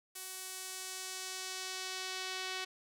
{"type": "tone with band-pass filter sweep", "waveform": "sawtooth", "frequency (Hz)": 374.3, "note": "F#4", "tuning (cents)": 20, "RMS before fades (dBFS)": -42, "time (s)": [0.15, 2.65], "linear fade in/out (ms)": 10, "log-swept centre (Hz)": [11000, 3500], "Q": 0.95, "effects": []}